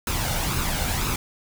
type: noise with flanger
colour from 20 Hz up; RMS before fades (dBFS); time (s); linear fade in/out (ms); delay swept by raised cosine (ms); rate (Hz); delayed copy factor
pink; -25; 0.07-1.16; 2; 0.76 to 1.4; 2; +0.55
effects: none